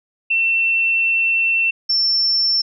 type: tone pair in turn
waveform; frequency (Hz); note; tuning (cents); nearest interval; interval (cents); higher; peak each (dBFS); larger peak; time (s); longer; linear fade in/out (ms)
sine; 2695 / 5390; E7 / E8; +38 / +38; octave; 1200; second; -14; neither; 0.3-1.71 / 1.89-2.62; first; 10
effects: none